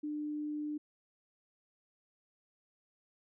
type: tone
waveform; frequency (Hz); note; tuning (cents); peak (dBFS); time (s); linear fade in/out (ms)
sine; 299.1; D4; +32; -35; 0.03-0.78; 10
effects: none